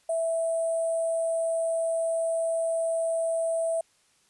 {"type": "tone with sample-and-hold", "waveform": "sine", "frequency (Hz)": 659.3, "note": "E5", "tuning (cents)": 0, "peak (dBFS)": -24, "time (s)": [0.09, 3.81], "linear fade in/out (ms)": 5, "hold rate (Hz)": 8820, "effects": ["white hiss -65 dBFS RMS until 4.29 s", "resampled to 24000 Hz"]}